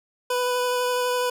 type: tone with vibrato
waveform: 25% pulse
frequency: 496.1 Hz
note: B4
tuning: 8 cents sharp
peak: -18 dBFS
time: 0.3-1.3 s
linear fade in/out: 5 ms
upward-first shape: sine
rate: 12 Hz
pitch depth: 11 cents each way
effects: none